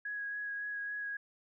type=tone with vibrato; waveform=sine; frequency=1661.2 Hz; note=G#6; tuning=in tune; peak=-36 dBFS; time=0.05-1.17 s; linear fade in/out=5 ms; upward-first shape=sine; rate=3.6 Hz; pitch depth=14 cents each way; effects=none